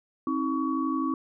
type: tone cluster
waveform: sine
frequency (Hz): 266.6 / 318.5 / 1125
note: C4 / D#4 / C#6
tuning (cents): +33 / +41 / +25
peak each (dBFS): -28 / -29 / -31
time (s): 0.27-1.14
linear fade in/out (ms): 2
effects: none